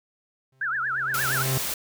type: tone with exponential growth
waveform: 45% pulse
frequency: 131.9 Hz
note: C3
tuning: 14 cents sharp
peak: -22 dBFS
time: 0.52-1.58 s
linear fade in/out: 5 ms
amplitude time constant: 230 ms
type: tone with vibrato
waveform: sine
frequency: 1514 Hz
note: F#6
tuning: 39 cents sharp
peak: -24 dBFS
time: 0.61-1.43 s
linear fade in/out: 5 ms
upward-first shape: triangle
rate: 8.6 Hz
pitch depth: 300 cents each way
type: noise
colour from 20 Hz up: white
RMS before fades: -29 dBFS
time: 1.14-1.74 s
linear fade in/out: 2 ms
effects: none